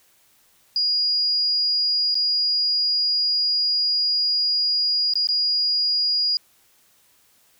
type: tone with dropouts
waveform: sine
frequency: 4870 Hz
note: D#8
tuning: 38 cents flat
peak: -18 dBFS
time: 0.76-6.37 s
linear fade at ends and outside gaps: 1 ms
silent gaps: 2.144-2.153 / 5.137-5.155 / 5.271-5.288 s
effects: white hiss -59 dBFS RMS until 7.59 s